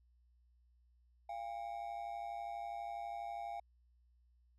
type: ring-modulated tone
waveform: triangle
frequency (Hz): 749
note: F#5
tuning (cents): +21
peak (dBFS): -36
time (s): 1.29-3.6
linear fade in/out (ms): 5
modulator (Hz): 56.1
effects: added 60 Hz sine -67 dBFS peak until 4.58 s